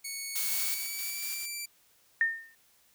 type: tone with pitch glide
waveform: 10% pulse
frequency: 2217 to 2343 Hz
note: C#7 to D7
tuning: 0 to -5 cents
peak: -27 dBFS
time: 0.04-1.66 s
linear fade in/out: 10 ms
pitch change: +95 cents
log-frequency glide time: 0.46-1.3 s
type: noise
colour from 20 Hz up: blue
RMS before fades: -32 dBFS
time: 0.35-0.75 s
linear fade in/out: 10 ms
type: noise with tremolo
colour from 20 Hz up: blue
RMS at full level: -38 dBFS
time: 0.51-1.46 s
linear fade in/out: 5 ms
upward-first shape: square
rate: 4.2 Hz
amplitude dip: 40%
type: tone with exponential decay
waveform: sine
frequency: 1821 Hz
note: A#6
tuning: 41 cents flat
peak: -20 dBFS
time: 2.21-2.55 s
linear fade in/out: 1 ms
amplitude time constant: 72 ms
effects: white hiss -65 dBFS RMS until 2.94 s